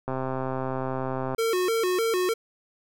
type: click train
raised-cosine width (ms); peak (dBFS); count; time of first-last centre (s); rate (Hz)
1; -16; 167; 0.08-1.347; 131
type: tone with vibrato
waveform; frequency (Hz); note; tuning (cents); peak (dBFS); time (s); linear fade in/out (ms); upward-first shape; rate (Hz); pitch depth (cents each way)
square; 406.9; G#4; -35; -23; 1.38-2.34; 10; square; 3.3; 190
effects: none